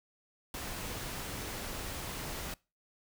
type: noise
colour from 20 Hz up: pink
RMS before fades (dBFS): -40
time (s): 0.54-2.54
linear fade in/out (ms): 2
effects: noise-tail reverb RT60 0.3 s tail -24 dB re dry